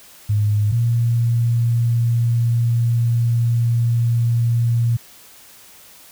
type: tone pair in turn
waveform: sine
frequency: 104.7 / 117.52 Hz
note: G#2 / A#2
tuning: +15 / +14 cents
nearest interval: major second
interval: 199 cents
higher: second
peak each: -14 dBFS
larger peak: neither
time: 0.29-0.72 / 0.72-4.97 s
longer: second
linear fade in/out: 10 ms
effects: white hiss -45 dBFS RMS until 6.11 s